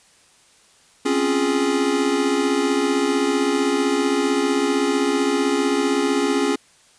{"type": "chord", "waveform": "square", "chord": "Db major seventh", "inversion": "third", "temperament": "equal", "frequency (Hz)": [261.6, 277.2, 349.2, 415.3], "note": ["C4", "Db4", "F4", "Ab4"], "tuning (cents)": [0, 0, 0, 0], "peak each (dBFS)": [-27, -22, -26, -23], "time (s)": [1.05, 6.56], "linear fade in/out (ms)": 10, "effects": ["white hiss -54 dBFS RMS until 6.98 s", "resampled to 22050 Hz"]}